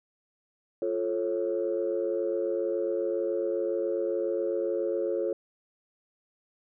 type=chord; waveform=sine; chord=F augmented; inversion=none; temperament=just; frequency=349.2 / 436.5 / 545.7 Hz; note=F4 / A4 / C#5; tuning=0 / -14 / -27 cents; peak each=-30 dBFS; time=0.82-5.33 s; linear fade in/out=2 ms; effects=tanh soft clip ceiling -18 dBFS